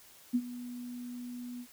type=tone with ADSR envelope; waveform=sine; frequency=244.6 Hz; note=B3; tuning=16 cents flat; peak=-23 dBFS; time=0.33-1.67 s; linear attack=22 ms; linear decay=55 ms; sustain=-16 dB; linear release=67 ms; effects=white hiss -57 dBFS RMS until 1.72 s